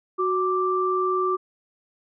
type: tone pair together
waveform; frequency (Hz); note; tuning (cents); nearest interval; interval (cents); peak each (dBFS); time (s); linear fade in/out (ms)
sine; 370 / 1174.7; F#4 / D6; 0 / 0; octave + minor sixth; 2000; -23; 0.18-1.37; 20
effects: none